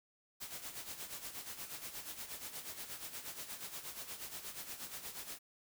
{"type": "noise with tremolo", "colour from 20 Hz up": "white", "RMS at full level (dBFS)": -44, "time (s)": [0.4, 5.39], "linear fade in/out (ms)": 20, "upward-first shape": "sine", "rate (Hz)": 8.4, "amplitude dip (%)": 65, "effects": []}